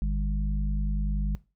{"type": "harmonic tone", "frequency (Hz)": 50.5, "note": "G#1", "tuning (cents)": -48, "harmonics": [1, 3, 4], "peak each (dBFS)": [-24, -34, -36], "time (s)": [0.02, 1.35], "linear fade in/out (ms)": 0, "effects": ["noise-tail reverb RT60 0.3 s tail -20 dB re dry"]}